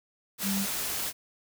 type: tone in noise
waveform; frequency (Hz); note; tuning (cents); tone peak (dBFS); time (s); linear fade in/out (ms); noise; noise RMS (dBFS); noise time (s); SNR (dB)
sine; 197; G3; +9; -28; 0.42-0.67; 50; white; -32; 0.38-1.13; +1
effects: none